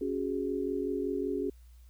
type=chord; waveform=sine; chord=C# suspended fourth; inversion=none; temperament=equal; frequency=277.2 / 370 / 415.3 Hz; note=C#4 / F#4 / G#4; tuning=0 / 0 / 0 cents; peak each=-34 dBFS; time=0.01-1.5 s; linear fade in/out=5 ms; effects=added 60 Hz sine -51 dBFS peak until 1.89 s + white hiss -69 dBFS RMS until 1.89 s